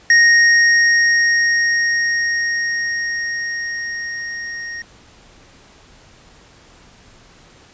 square tone with level ramp, 1864.7 Hz, A#6, in tune, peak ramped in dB -8 to -27 dBFS, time 0.1-4.82 s, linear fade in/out 2 ms, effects pink hiss -47 dBFS RMS until 7.73 s + resampled to 16000 Hz

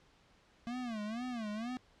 square tone with vibrato, 229.5 Hz, A#3, 27 cents flat, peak -38 dBFS, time 0.67-1.77 s, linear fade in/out 0 ms, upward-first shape sine, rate 2.1 Hz, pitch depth 170 cents each way, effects pink hiss -66 dBFS RMS until 2 s + low-pass 5000 Hz 12 dB/octave

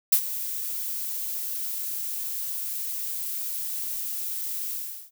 violet noise with ADSR envelope, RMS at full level -17 dBFS, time 0.12-5.11 s, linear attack 6 ms, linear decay 75 ms, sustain -14 dB, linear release 380 ms, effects none

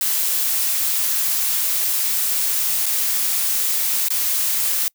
blue noise with dropouts, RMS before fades -20 dBFS, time 0.01-4.88 s, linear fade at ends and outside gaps 1 ms, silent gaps 2.859-2.864 / 4.085-4.104 s, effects noise-tail reverb RT60 0.1 s tail -26 dB re dry

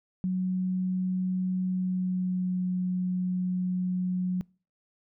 sine tone with pitch glide, 184.7 to 182.37 Hz, F#3 to F#3, -3 to -25 cents, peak -25 dBFS, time 0.24-4.41 s, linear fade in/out 0 ms, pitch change -22 cents, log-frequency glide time 1.64-2.65 s, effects noise-tail reverb RT60 0.4 s tail -26 dB re dry

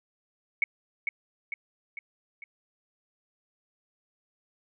sine tone with echo, 2217 Hz, C#7, in tune, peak -20 dBFS, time 0.62-0.64 s, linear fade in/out 2 ms, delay 450 ms, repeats 4, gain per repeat -5 dB, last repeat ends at 2.44 s, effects none

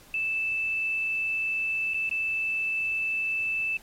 sine tone with dropouts, 2637 Hz, E7, in tune, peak -25 dBFS, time 0.14-3.77 s, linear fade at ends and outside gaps 2 ms, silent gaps 1.937-1.943 / 2.093-2.112 s, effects pink hiss -53 dBFS RMS until 3.82 s + MP3 64 kbps

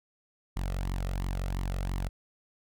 sawtooth tone with flanger, 46.09 Hz, F#1, 6 cents flat, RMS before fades -32 dBFS, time 0.56-2.09 s, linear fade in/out 10 ms, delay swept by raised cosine 0.96 to 1.58 ms, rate 2.9 Hz, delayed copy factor +0.6, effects none

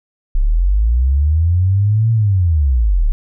sine linear two-way sweep, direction up then down, 31.63 to 115 to 31.63 Hz, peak -10 dBFS, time 0.35-3.12 s, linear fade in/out 0 ms, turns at 2.12 s, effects none

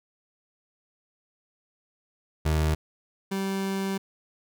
30% pulse tone pair in turn, 77.78 / 193.97 Hz, D#2 / G3, 0 / -18 cents, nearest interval octave + major third, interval 1582 cents, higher second, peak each -19 / -24 dBFS, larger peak first, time 2.45-2.75 / 3.31-3.98 s, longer second, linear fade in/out 10 ms, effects none

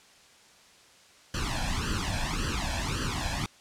pink noise with flanger, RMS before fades -30 dBFS, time 1.34-3.46 s, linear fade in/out 2 ms, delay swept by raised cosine 0.66 to 1.23 ms, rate 1.8 Hz, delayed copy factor +0.95, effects white hiss -56 dBFS RMS until 3.6 s + low-pass 7000 Hz 12 dB/octave

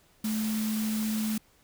sine tone in noise, 217.1 Hz, A3, 23 cents flat, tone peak -27 dBFS, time 0.24-1.38 s, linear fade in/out 5 ms, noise white, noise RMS -38 dBFS, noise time 0.24-1.38 s, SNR +8 dB, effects pink hiss -63 dBFS RMS until 1.63 s

